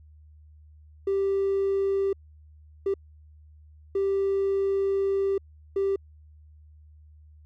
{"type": "tone bursts at uneven times", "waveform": "triangle", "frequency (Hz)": 392, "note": "G4", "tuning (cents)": 0, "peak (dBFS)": -19, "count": 4, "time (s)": [[1.07, 2.13], [2.86, 2.94], [3.95, 5.38], [5.76, 5.96]], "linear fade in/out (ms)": 5, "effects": ["tanh soft clip ceiling -18 dBFS", "added 76 Hz sine -49 dBFS peak until 7.45 s"]}